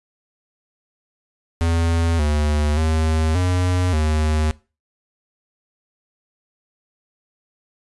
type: tone with pitch steps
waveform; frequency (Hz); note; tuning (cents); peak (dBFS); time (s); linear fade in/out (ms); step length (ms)
square; 83.4 / 74.8 / 79.2 / 90.5 / 77.3; E2 / D2 / D#2 / F#2 / D#2; +21 / +32 / +31 / -38 / -11; -17; 1.61-4.51; 0; 580
effects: noise-tail reverb RT60 0.3 s tail -20 dB re dry + resampled to 24000 Hz